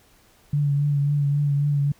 sine tone with vibrato, 143.8 Hz, D3, 36 cents flat, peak -18 dBFS, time 0.53-1.92 s, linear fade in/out 5 ms, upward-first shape triangle, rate 3.7 Hz, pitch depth 35 cents each way, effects pink hiss -57 dBFS RMS until 1.99 s

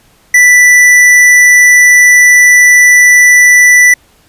sine tone with tanh clipping, 1975.5 Hz, B6, in tune, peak -3 dBFS, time 0.34-3.94 s, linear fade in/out 5 ms, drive 15 dB, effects pink hiss -47 dBFS RMS until 4.28 s + resampled to 32000 Hz

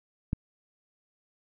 click, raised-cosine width 5 ms, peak -15 dBFS, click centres 0.331 s, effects none

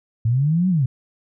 sine linear two-way sweep, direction up then down, 107.7 to 190.6 to 118.5 Hz, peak -15 dBFS, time 0.25-0.86 s, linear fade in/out 5 ms, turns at 0.69 s, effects none

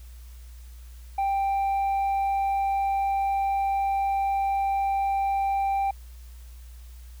sine tone with tanh clipping, 787 Hz, G5, 7 cents sharp, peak -23 dBFS, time 1.18-5.91 s, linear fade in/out 5 ms, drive 3 dB, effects added 60 Hz sine -41 dBFS peak until 7.2 s + white hiss -57 dBFS RMS until 7.2 s

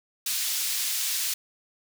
pink high-pass noise, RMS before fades -28 dBFS, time 0.26-1.34 s, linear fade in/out 5 ms, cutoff 3700 Hz, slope 12 dB/octave, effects none

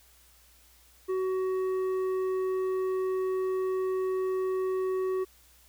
sine tone with tanh clipping, 375.1 Hz, F#4, 24 cents sharp, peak -28 dBFS, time 1.08-5.25 s, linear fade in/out 20 ms, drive 8 dB, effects added 60 Hz sine -62 dBFS peak until 5.68 s + white hiss -60 dBFS RMS until 5.68 s

